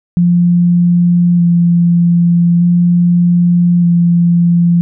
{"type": "tone with vibrato", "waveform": "sine", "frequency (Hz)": 173.3, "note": "F3", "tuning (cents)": -13, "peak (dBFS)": -6, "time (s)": [0.17, 4.81], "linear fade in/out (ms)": 0, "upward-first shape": "square", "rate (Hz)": 0.41, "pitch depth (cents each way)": 12, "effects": []}